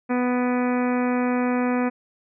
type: harmonic tone with a mistuned harmonic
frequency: 247.8 Hz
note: B3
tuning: 6 cents sharp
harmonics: 1 / 2 / 3 / 4 / 5 / 6 / 7 / 8 / 9 / 10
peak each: -21 / -27 / -31 / -33 / -35 / -37 / -38 / -39 / -40 / -41 dBFS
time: 0.09-1.9 s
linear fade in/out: 20 ms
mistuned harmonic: 9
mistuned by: +30 cents
effects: none